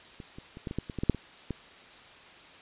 clicks, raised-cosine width 3 ms, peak -29 / -30 / -30 / -21 / -23 / -17 / -24 / -21 / -16 / -7 / -26 / -19 dBFS, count 12, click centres 0.202 / 0.385 / 0.571 / 0.672 / 0.711 / 0.786 / 0.898 / 0.987 / 1.035 / 1.097 / 1.147 / 1.507 s, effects white hiss -51 dBFS RMS until 2.61 s + resampled to 8000 Hz

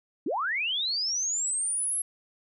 sine linear sweep, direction up, 233.1 to 11210 Hz, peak -26 dBFS, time 0.26-2.02 s, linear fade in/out 5 ms, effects none

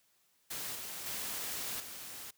white noise with level steps, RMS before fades -40 / -43 / -39 / -46 dBFS, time 0.5-2.31 s, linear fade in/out 10 ms, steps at 0.75 / 1.06 / 1.8 s, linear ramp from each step 2 ms, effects white hiss -72 dBFS RMS until 2.37 s + high-pass 60 Hz 12 dB/octave

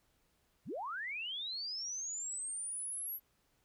sine linear sweep, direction up, 69.3 to 11840 Hz, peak -38 dBFS, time 0.65-3.2 s, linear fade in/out 50 ms, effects pink hiss -75 dBFS RMS until 3.64 s

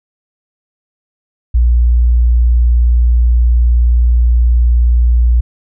sine tone, 59.5 Hz, A#1, 36 cents sharp, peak -6 dBFS, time 1.54-5.41 s, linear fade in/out 10 ms, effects none

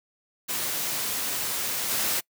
white noise with level steps, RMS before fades -29 / -26 dBFS, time 0.48-2.21 s, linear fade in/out 20 ms, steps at 1.89 s, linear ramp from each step 20 ms, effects noise-tail reverb RT60 0.1 s tail -25 dB re dry + high-pass 100 Hz 12 dB/octave

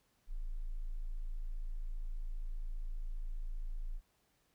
sine tone, 27.5 Hz, A0, in tune, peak -36 dBFS, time 0.27-4.01 s, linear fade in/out 50 ms, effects pink hiss -75 dBFS RMS until 4.54 s

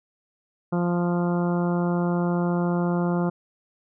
harmonic tone, 174.61 Hz, F3, in tune, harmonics 1 / 2 / 3 / 4 / 5 / 6 / 7 / 8, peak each -22 / -28 / -32 / -34 / -36 / -38 / -39 / -40 dBFS, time 0.72-3.3 s, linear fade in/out 10 ms, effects none

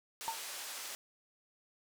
white band-pass noise, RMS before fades -44 dBFS, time 0.21-0.95 s, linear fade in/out 0 ms, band 500 to 9800 Hz, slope 12 dB/octave
sine tone with exponential decay, 905 Hz, A5, 48 cents sharp, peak -30 dBFS, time 0.28-0.41 s, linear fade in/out 0 ms, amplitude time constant 28 ms
effects none

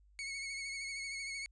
sawtooth tone with vibrato, 2203 Hz, C#7, 11 cents flat, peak -36 dBFS, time 0.19-1.46 s, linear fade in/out 0 ms, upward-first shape sine, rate 13 Hz, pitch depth 32 cents each way, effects added 50 Hz sine -62 dBFS peak until 1.51 s + resampled to 22050 Hz

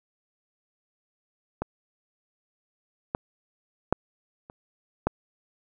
clicks, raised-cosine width 1 ms, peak -14 / -12 / -6 / -29 / -8 dBFS, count 5, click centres 1.62 / 3.149 / 3.926 / 4.499 / 5.07 s, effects none

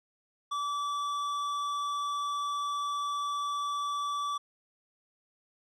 triangle tone with tanh clipping, 1155 Hz, D6, 29 cents flat, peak -32 dBFS, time 0.51-4.38 s, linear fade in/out 10 ms, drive 16 dB, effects none

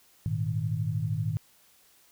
sine chord, Ab suspended second, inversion none, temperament equal, 103.83 / 116.54 / 155.56 Hz, Ab2 / Bb2 / Eb3, 0 / 0 / 0 cents, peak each -31 dBFS, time 0.26-1.37 s, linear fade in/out 0 ms, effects white hiss -61 dBFS RMS until 2.11 s

